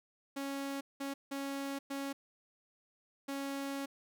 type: tone bursts at uneven times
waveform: sawtooth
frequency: 276.4 Hz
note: C#4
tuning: 5 cents flat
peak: -33 dBFS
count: 5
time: 0.36-0.81 / 1-1.14 / 1.31-1.79 / 1.9-2.13 / 3.28-3.86 s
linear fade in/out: 10 ms
effects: none

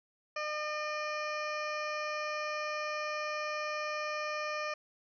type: harmonic tone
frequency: 605 Hz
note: D#5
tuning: 49 cents flat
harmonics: 1 / 2 / 3 / 4 / 5 / 7 / 8 / 9 / 10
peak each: -38 / -38 / -42 / -41 / -53 / -53 / -54 / -49 / -56 dBFS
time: 0.36-4.74 s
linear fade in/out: 5 ms
effects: none

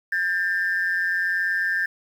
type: tone pair together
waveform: sine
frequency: 1605 / 1786 Hz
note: G6 / A6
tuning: +40 / +25 cents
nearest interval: major second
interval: 185 cents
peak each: -23 / -22 dBFS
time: 0.12-1.86 s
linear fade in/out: 5 ms
effects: tanh soft clip ceiling -15 dBFS + 8-bit

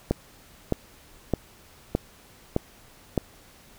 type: click train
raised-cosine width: 2 ms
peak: -8 dBFS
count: 6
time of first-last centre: 0.11-3.177 s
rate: 1.63 Hz
effects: pink hiss -53 dBFS RMS until 3.78 s

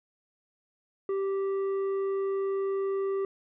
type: tone with tanh clipping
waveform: triangle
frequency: 390.4 Hz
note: G4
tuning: 7 cents flat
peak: -28 dBFS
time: 1.09-3.25 s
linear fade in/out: 2 ms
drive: 11 dB
effects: none

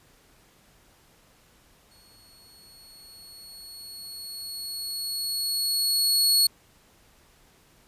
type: tone with exponential growth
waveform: sawtooth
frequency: 4356 Hz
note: C#8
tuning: 31 cents flat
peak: -14 dBFS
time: 1.91-6.47 s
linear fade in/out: 5 ms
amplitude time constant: 990 ms
effects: pink hiss -59 dBFS RMS until 7.87 s + resampled to 32000 Hz

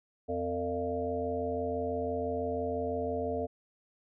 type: harmonic tone with a mistuned harmonic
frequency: 86 Hz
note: F2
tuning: 26 cents flat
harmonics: 1 / 3 / 5 / 7 / 8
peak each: -40 / -38 / -34 / -37 / -37 dBFS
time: 0.28-3.47 s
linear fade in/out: 20 ms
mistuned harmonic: 5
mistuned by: +86 cents
effects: none

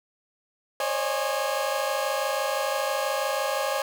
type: tone cluster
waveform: 30% pulse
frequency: 532 / 558 / 611 / 826 Hz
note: C5 / C#5 / D#5 / G#5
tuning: +29 / +11 / -32 / -10 cents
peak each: -28 dBFS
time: 0.8-3.82 s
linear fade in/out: 2 ms
effects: none

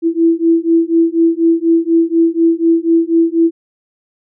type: beating tone pair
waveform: sine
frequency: 329.6 / 333.7 Hz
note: E4 / E4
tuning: 0 / +21 cents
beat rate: 4.1 Hz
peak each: -12 dBFS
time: 0.02-3.51 s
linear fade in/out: 50 ms
effects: none

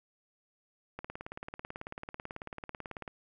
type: click train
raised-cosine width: 0.5 ms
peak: -25 dBFS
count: 39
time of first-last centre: 0.99-3.078 s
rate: 18.2 Hz
effects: none

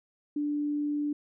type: tone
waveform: sine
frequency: 293.7 Hz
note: D4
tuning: in tune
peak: -27 dBFS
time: 0.36-1.13 s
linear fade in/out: 5 ms
effects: none

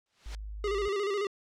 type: noise with exponential growth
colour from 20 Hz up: white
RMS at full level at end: -40 dBFS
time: 0.06-0.35 s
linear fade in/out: 1 ms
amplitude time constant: 63 ms
type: tone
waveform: sine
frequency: 51.91 Hz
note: G#1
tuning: in tune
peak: -37 dBFS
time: 0.26-0.88 s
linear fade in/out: 0 ms
type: tone with vibrato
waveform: square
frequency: 403 Hz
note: G4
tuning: 48 cents sharp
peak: -29 dBFS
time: 0.64-1.27 s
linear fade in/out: 2 ms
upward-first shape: square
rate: 14 Hz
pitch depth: 57 cents each way
effects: low-pass 5000 Hz 12 dB/octave

